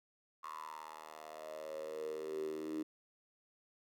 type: tone with high-pass filter sweep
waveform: 10% pulse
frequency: 77.78 Hz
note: D#2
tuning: in tune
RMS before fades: -44 dBFS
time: 0.43-2.83 s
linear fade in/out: 10 ms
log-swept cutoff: 1100 to 310 Hz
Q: 9.7
effects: none